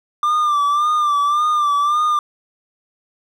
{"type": "tone with vibrato", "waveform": "triangle", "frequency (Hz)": 1186, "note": "D6", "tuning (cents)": 17, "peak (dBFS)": -12, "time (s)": [0.23, 2.19], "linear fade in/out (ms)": 2, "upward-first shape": "sine", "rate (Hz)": 1.8, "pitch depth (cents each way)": 56, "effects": []}